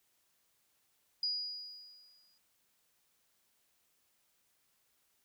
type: tone with exponential decay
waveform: sine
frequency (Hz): 4900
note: D#8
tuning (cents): -27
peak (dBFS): -30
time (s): 1.23-2.38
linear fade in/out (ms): 2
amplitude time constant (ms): 250
effects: white hiss -75 dBFS RMS until 5.24 s